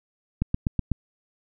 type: click train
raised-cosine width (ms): 5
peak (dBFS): -10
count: 5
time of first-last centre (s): 0.42-0.917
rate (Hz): 8.05
effects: none